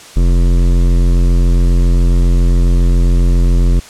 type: tone with hard clipping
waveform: sine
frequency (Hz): 43.66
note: F1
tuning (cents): 0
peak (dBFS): -9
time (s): 0.16-3.8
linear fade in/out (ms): 10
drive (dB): 15
effects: white hiss -35 dBFS RMS until 3.89 s + low-pass 8000 Hz 12 dB/octave